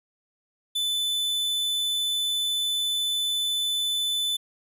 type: tone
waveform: 45% pulse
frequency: 3506 Hz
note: A7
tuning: 7 cents flat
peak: -24 dBFS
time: 0.75-4.37 s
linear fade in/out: 10 ms
effects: resampled to 32000 Hz